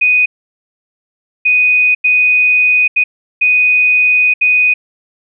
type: tone bursts at uneven times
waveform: sine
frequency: 2489 Hz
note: D#7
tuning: in tune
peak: -7 dBFS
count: 6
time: 0.01-0.26 / 1.45-1.95 / 2.04-2.88 / 2.96-3.04 / 3.41-4.34 / 4.41-4.74 s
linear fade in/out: 10 ms
effects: none